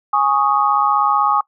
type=chord; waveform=sine; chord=Ab suspended fourth; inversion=none; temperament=equal; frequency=830.6 / 1108.7 / 1244.5 Hz; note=Ab5 / Db6 / Eb6; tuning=0 / 0 / 0 cents; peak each=-17 dBFS; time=0.13-1.41 s; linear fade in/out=5 ms; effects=noise-tail reverb RT60 0.1 s tail -22 dB re dry